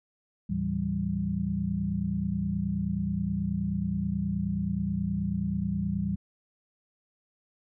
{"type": "tone cluster", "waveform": "sine", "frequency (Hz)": [76.2, 108.9, 166.2, 195.6], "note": ["D#2", "A2", "E3", "G3"], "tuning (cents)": [-36, -17, 15, -4], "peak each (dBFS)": [-36, -36, -32, -29], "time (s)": [0.49, 6.16], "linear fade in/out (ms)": 10, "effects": []}